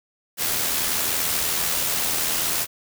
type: noise with amplitude modulation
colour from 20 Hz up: white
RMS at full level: -22 dBFS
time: 0.37-2.67 s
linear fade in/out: 50 ms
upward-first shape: sine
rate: 80.6 Hz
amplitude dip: 35%
effects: none